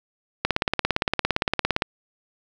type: click train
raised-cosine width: 0.3 ms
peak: -4 dBFS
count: 25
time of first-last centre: 0.45-1.821 s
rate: 17.5 Hz
effects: none